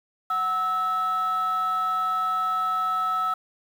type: tone pair together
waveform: sine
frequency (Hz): 741.6 / 1304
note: F#5 / E6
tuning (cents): +4 / -19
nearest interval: minor seventh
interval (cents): 977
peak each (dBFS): -29 / -21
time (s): 0.3-3.34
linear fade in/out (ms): 5
effects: tanh soft clip ceiling -19 dBFS + 8-bit

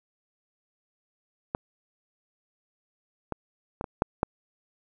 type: clicks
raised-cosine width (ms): 1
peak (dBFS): -13 / -16 / -16 / -19 / -7 / -8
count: 6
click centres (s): 1.549 / 3.323 / 3.811 / 3.842 / 4.021 / 4.231
effects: none

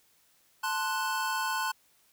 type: chord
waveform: square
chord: F# diminished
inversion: first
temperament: equal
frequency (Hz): 880 / 1046.5 / 1480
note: A5 / C6 / F#6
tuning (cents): 0 / 0 / 0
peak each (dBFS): -34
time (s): 0.63-1.72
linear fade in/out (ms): 10
effects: white hiss -66 dBFS RMS until 2.12 s

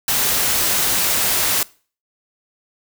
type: noise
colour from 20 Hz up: white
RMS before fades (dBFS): -18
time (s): 0.08-1.63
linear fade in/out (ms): 2
effects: noise-tail reverb RT60 0.4 s tail -22 dB re dry

